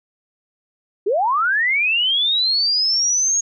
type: linear sweep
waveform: sine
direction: up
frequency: 361.9 to 6645 Hz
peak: -15 dBFS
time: 1.06-3.41 s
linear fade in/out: 10 ms
effects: none